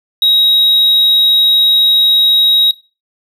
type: tone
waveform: triangle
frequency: 3807 Hz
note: A#7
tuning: 36 cents sharp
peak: -6 dBFS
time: 0.22-2.71 s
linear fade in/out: 2 ms
effects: noise-tail reverb RT60 0.3 s tail -18 dB re dry